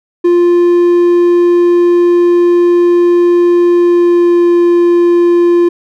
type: tone with pitch glide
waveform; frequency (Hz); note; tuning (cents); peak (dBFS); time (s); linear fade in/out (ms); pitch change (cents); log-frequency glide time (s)
triangle; 349.2 to 347; F4 to F4; 0 to -11; -3; 0.24-5.69; 10; -11; 3.72-4.5
effects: none